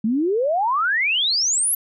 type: exponential sweep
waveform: sine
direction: up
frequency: 207.7 to 11810 Hz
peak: -17 dBFS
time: 0.04-1.75 s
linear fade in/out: 5 ms
effects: none